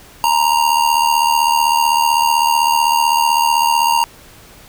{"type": "tone with amplitude modulation", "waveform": "square", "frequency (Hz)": 932.3, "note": "A#5", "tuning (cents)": 0, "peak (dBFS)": -9, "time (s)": [0.24, 4.04], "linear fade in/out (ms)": 0, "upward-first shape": "sine", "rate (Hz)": 75.8, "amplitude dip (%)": 70, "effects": ["pink hiss -42 dBFS RMS until 4.68 s"]}